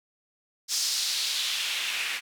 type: noise with band-pass filter sweep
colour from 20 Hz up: white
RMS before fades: -29 dBFS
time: 0.68-2.21 s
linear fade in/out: 50 ms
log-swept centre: 5600 to 2200 Hz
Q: 2.1
effects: none